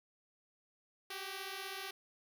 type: beating tone pair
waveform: 5% pulse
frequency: 380.5 / 396.5 Hz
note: F#4 / G4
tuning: +48 / +20 cents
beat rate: 16 Hz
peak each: -33 / -34 dBFS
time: 1.1-1.91 s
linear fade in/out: 5 ms
effects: none